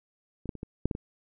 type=clicks; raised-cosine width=3 ms; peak=-27 / -18 / -28 / -23 / -12 / -16 / -22 dBFS; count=7; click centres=0.457 / 0.492 / 0.553 / 0.631 / 0.856 / 0.912 / 0.951 s; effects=none